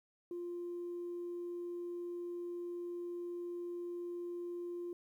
sine tone, 349.2 Hz, F4, in tune, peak -38 dBFS, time 0.31-4.93 s, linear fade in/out 2 ms, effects tanh soft clip ceiling -36 dBFS + 12-bit

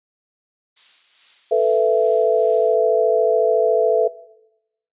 violet noise with tremolo, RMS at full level -34 dBFS, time 0.76-2.75 s, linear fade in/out 10 ms, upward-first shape sine, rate 2.4 Hz, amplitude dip 50%
sine chord, A suspended second, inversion none, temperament equal with one note detuned, 440 / 493.9 / 665.8 Hz, A4 / B4 / E5, 0 / 0 / +17 cents, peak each -17 / -18 / -18 dBFS, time 1.51-4.08 s, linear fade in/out 10 ms
effects noise-tail reverb RT60 0.9 s tail -19 dB re dry + resampled to 8000 Hz

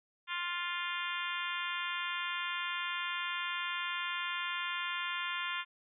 harmonic tone, 350 Hz, F4, 4 cents sharp, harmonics 3 / 4 / 5 / 6 / 7 / 8 / 9 / 10, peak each -40 / -41 / -42 / -43 / -43 / -44 / -45 / -45 dBFS, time 0.27-5.65 s, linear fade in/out 50 ms, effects none

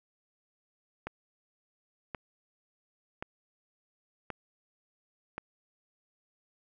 click train, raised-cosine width 0.5 ms, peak -21 dBFS, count 5, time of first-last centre 1.07-5.38 s, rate 0.928 Hz, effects none

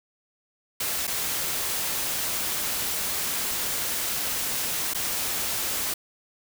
white noise with dropouts, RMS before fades -28 dBFS, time 0.8-5.94 s, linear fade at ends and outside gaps 5 ms, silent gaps 1.07-1.076 / 4.937-4.946 s, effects none

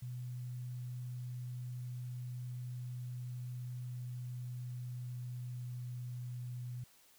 sine tone with pitch glide, 124 to 123.07 Hz, B2 to B2, +7 to -6 cents, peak -40 dBFS, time 0.02-6.84 s, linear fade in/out 5 ms, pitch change -13 cents, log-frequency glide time 3.74-6.7 s, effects white hiss -65 dBFS RMS until 7.18 s

